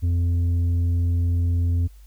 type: tone with tanh clipping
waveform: sine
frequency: 86.3 Hz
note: F2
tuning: 20 cents flat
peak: -19 dBFS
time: 0.02-1.88 s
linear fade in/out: 20 ms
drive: 5 dB
effects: added 50 Hz sine -43 dBFS peak until 2.06 s + white hiss -60 dBFS RMS until 2.06 s